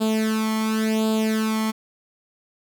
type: tone with flanger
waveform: sawtooth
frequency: 219.2 Hz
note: A3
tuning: 6 cents flat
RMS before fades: -22 dBFS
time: 0-1.72 s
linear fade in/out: 20 ms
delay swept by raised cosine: 0.25 to 0.94 ms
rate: 0.92 Hz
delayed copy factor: +0.8
effects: none